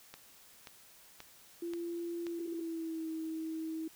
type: click train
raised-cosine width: 0.2 ms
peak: -29 dBFS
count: 5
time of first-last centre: 0.14-2.268 s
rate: 1.88 Hz
type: tone with pitch glide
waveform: sine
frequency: 341.3 to 320.3 Hz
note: F4 to E4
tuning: -40 to -50 cents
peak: -36 dBFS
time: 1.62-3.88 s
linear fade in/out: 5 ms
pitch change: -110 cents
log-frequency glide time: 2.25-3.08 s
type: tone bursts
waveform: sine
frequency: 354.2 Hz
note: F4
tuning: 24 cents sharp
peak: -38 dBFS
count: 4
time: 2.39-2.611 s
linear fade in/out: 5 ms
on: 23 ms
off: 43 ms
effects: white hiss -59 dBFS RMS until 3.95 s